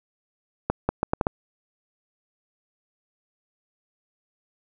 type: accelerating click train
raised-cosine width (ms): 1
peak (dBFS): -7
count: 6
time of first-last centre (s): 0.7-1.269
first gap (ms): 190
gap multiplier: 0.74
effects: none